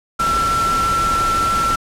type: tone in noise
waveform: sine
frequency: 1347 Hz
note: E6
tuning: 37 cents sharp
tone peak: -15 dBFS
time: 0.19-1.76 s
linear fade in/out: 10 ms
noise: pink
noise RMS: -24 dBFS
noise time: 0.19-1.76 s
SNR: +6 dB
effects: low-pass 10000 Hz 12 dB/octave